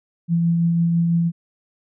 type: tone with tremolo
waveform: sine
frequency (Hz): 168.8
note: E3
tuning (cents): +41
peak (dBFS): -14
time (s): 0.28-1.32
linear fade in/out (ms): 50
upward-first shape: triangle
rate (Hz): 6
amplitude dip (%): 25
effects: none